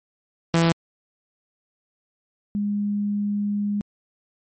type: tone pair in turn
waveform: sawtooth / sine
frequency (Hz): 166.6 / 205.1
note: E3 / G#3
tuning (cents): +19 / -21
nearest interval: major third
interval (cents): 360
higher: second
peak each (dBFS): -12 / -21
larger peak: first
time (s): 0.54-0.72 / 2.55-3.81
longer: second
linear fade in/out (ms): 0
effects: MP3 32 kbps